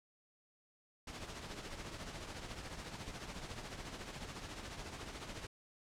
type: noise with tremolo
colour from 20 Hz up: pink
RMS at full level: -44 dBFS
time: 1.07-5.47 s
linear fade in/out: 5 ms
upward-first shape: triangle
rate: 14 Hz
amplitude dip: 60%
effects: low-pass 7000 Hz 12 dB/octave